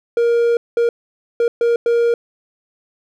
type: tone bursts at uneven times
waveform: triangle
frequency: 470 Hz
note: A#4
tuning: 14 cents sharp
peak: -10 dBFS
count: 5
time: 0.17-0.57 / 0.77-0.89 / 1.4-1.48 / 1.61-1.76 / 1.86-2.14 s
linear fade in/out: 2 ms
effects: none